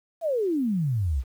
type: exponential sweep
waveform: sine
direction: down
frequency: 700 to 58.3 Hz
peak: -22 dBFS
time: 0.21-1.24 s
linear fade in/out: 50 ms
effects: 9-bit